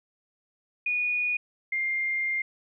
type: tone pair in turn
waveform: sine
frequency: 2459 / 2110 Hz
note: D#7 / C7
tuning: -21 / +14 cents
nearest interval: minor third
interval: 265 cents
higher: first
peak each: -24 / -25 dBFS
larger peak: first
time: 0.86-1.37 / 1.72-2.42 s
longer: second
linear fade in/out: 5 ms
effects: none